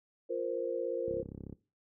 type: chord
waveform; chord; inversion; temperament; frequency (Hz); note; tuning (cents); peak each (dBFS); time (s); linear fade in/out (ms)
sine; F suspended fourth; none; equal; 349.2 / 466.2 / 523.3; F4 / Bb4 / C5; 0 / 0 / 0; -38 / -35 / -36; 0.29-1.23; 20
type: click train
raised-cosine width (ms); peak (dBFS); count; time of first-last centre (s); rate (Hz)
3; -30; 16; 1.08-1.526; 33.6
effects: noise-tail reverb RT60 0.3 s tail -19 dB re dry + high-pass 60 Hz 12 dB/octave